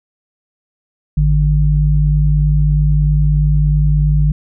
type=tone pair together; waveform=sine; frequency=53.12 / 150 Hz; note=G#1 / D3; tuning=+40 / +37 cents; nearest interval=octave + tritone; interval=1797 cents; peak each=-12 dBFS; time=1.17-4.32 s; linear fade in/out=5 ms; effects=none